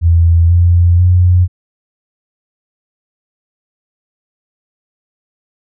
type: tone with pitch steps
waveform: sine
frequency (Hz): 84 / 86.81 / 89.72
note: E2 / F2 / F2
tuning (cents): +33 / -10 / +47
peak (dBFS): -5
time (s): 0.01-1.48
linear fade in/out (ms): 50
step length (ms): 490
effects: none